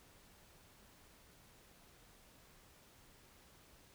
silence, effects pink hiss -64 dBFS RMS until 3.94 s

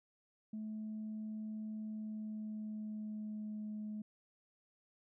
sine tone with pitch glide, 216.1 to 212.6 Hz, A3 to G#3, -31 to +41 cents, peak -39 dBFS, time 0.53-4.02 s, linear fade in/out 5 ms, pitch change -28 cents, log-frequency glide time 1.78-3.63 s, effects tanh soft clip ceiling -37 dBFS

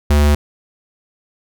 square tone, 73.42 Hz, D2, in tune, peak -10 dBFS, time 0.1-0.35 s, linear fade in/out 5 ms, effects none

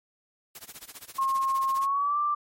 white noise with tremolo, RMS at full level -41 dBFS, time 0.55-1.87 s, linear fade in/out 2 ms, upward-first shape sine, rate 15 Hz, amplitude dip 95%
sine tone with pitch glide, 1074 to 1178 Hz, C6 to D6, +45 to +5 cents, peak -23 dBFS, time 1.18-2.35 s, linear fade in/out 10 ms, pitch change +160 cents, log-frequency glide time 1.76-2.18 s
effects MP3 64 kbps

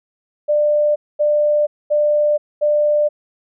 sine tone bursts, 595 Hz, D5, 22 cents sharp, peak -12 dBFS, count 4, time 0.48-3.09 s, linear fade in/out 20 ms, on 480 ms, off 230 ms, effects none

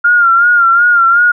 sine tone with vibrato, 1400 Hz, F6, 4 cents sharp, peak -5 dBFS, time 0.04-1.32 s, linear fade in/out 10 ms, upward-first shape sine, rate 2.7 Hz, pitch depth 58 cents each way, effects none

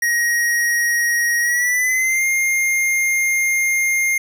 square tone with pitch glide, 1889 to 2120 Hz, A#6 to C7, +22 to +22 cents, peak -16 dBFS, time 0.02-4.18 s, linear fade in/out 5 ms, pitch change +200 cents, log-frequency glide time 1.41-2.25 s, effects none

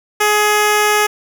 10% pulse tone, 420 Hz, G#4, 19 cents sharp, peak -3 dBFS, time 0.2-1.07 s, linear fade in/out 10 ms, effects none

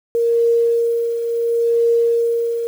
sine tone with tremolo, 466.2 Hz, A#4, in tune, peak -11 dBFS, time 0.15-2.67 s, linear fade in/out 0 ms, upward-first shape triangle, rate 0.71 Hz, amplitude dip 60%, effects 7-bit

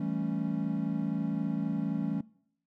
triangle chord, A dominant seventh, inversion second, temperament equal, 164.81 / 196 / 220 / 277.2 Hz, E3 / G3 / A3 / C#4, 0 / 0 / 0 / 0 cents, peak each -33 dBFS, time 0-2.21 s, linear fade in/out 5 ms, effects noise-tail reverb RT60 0.7 s tail -23 dB re dry

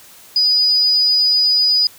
sine tone, 4946 Hz, D#8, 11 cents flat, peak -11 dBFS, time 0.36-1.87 s, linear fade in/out 2 ms, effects white hiss -43 dBFS RMS until 1.98 s

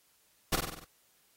pink noise with echo, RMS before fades -27 dBFS, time 0.52-0.56 s, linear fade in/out 10 ms, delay 48 ms, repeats 6, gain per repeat -4 dB, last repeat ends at 0.848 s, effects white hiss -68 dBFS RMS until 1.36 s + AAC 48 kbps

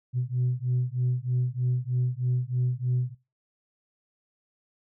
sine beating tone pair, 123.47 / 126.67 Hz, B2 / B2, 0 / +44 cents, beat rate 3.2 Hz, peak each -26 dBFS, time 0.13-3.15 s, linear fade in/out 50 ms, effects noise-tail reverb RT60 0.3 s tail -20 dB re dry + tanh soft clip ceiling -19 dBFS

